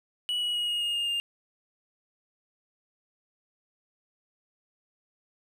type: tone with pitch steps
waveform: triangle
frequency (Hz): 2937 / 2915 / 2893 / 2872 / 2850 / 2829 / 2808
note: F#7 / F#7 / F#7 / F7 / F7 / F7 / F7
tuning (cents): -13 / -26 / -40 / +48 / +34 / +22 / +9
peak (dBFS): -25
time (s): 0.29-1.2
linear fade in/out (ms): 0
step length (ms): 130
effects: none